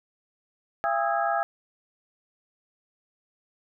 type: tone cluster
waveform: sine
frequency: 679 / 805 / 1257 / 1324 / 1647 Hz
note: F5 / G5 / D#6 / E6 / G#6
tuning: -49 / +46 / +17 / +7 / -15 cents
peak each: -27 / -27 / -31 / -33 / -32 dBFS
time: 0.84-1.43 s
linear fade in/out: 0 ms
effects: none